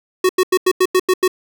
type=tone bursts; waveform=square; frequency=370 Hz; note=F#4; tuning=in tune; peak=-11 dBFS; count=8; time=0.24-1.279 s; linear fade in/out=5 ms; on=52 ms; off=89 ms; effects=none